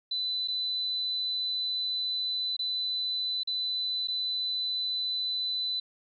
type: tone with dropouts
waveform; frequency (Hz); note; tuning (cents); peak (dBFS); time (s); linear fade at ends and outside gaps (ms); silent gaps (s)
sine; 4003; B7; +23; -28; 0.11-5.8; 5; 0.476-0.482 / 2.567-2.591 / 3.434-3.473 / 4.074-4.082
effects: none